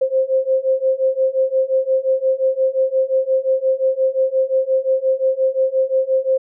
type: beating tone pair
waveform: sine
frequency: 523.3 / 529 Hz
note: C5 / C5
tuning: 0 / +19 cents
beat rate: 5.7 Hz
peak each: -18 / -17 dBFS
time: 0.01-6.38 s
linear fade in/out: 10 ms
effects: none